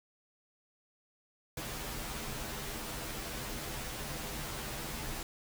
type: noise with comb filter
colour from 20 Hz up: pink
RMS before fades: -40 dBFS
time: 1.57-5.23 s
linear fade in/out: 2 ms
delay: 11 ms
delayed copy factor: -0.95
effects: none

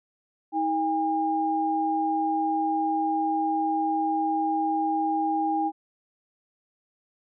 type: tone pair together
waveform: sine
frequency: 318.1 / 808.5 Hz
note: D#4 / G#5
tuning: +38 / -47 cents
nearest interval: octave + major third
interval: 1615 cents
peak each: -27 / -24 dBFS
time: 0.52-5.72 s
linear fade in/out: 50 ms
effects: none

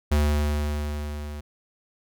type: tone with level ramp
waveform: square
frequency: 74.1 Hz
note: D2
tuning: 16 cents sharp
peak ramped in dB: -18 to -34 dBFS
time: 0.11-1.41 s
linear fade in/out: 10 ms
effects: none

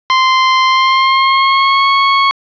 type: tone with pitch glide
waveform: sawtooth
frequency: 1042 to 1100.8 Hz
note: C6 to C#6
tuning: -7 to -12 cents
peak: -4 dBFS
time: 0.1-2.31 s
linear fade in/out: 0 ms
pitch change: +95 cents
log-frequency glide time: 0.65-1.88 s
effects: resampled to 11025 Hz + 7-bit

